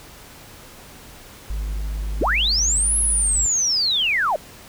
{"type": "tone", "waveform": "triangle", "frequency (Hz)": 51.6, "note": "G#1", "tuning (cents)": -10, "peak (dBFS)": -21, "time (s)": [1.5, 3.46], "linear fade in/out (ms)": 0}
{"type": "linear two-way sweep", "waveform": "sine", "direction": "up then down", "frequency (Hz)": [207.7, 10860, 547], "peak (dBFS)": -17, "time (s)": [2.21, 4.36], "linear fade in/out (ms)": 2, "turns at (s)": 2.98}
{"effects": ["pink hiss -43 dBFS RMS until 4.68 s"]}